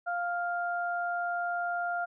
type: tone pair together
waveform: sine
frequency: 700.4 / 1400 Hz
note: F5 / F6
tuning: +5 / +4 cents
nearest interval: octave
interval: 1199 cents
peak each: -31 / -33 dBFS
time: 0.06-2.06 s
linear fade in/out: 20 ms
effects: none